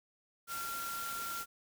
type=tone in noise; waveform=sine; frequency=1376 Hz; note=F6; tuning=26 cents flat; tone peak=-39 dBFS; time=0.47-1.46 s; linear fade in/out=50 ms; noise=white; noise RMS=-43 dBFS; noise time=0.47-1.46 s; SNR=+1 dB; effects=none